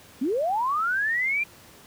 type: linear sweep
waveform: sine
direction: up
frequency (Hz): 230 to 2409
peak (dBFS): -22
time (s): 0.21-1.44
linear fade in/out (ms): 10
effects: pink hiss -50 dBFS RMS until 1.86 s + high-pass 80 Hz 12 dB/octave